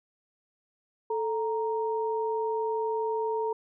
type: tone pair together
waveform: sine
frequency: 440 / 932.3 Hz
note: A4 / A#5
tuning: 0 / 0 cents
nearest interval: octave + minor second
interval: 1300 cents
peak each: -28 / -31 dBFS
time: 1.1-3.53 s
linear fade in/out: 5 ms
effects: none